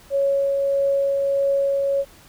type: tone with tremolo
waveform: sine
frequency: 554.4 Hz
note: C#5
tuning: in tune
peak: -16 dBFS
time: 0.1-2.05 s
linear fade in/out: 50 ms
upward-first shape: triangle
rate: 1.6 Hz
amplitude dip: 25%
effects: pink hiss -49 dBFS RMS until 2.28 s